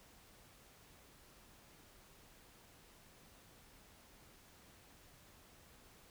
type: silence
effects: pink hiss -63 dBFS RMS until 6.1 s